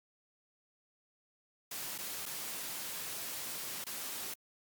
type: noise with dropouts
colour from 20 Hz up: white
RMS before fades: -41 dBFS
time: 1.71-4.34 s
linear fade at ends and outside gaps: 5 ms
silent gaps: 1.98-1.985 / 2.256-2.261 / 3.842-3.865 s
effects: high-pass 100 Hz 12 dB/octave + Opus 48 kbps